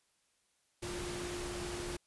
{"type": "tone in noise", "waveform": "sine", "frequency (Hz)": 352.9, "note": "F4", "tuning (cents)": 18, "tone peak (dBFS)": -41, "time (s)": [0.82, 1.97], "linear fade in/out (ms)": 10, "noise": "pink", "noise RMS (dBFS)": -42, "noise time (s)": [0.82, 1.97], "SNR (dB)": -2, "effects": ["white hiss -75 dBFS RMS until 2.06 s", "resampled to 24000 Hz"]}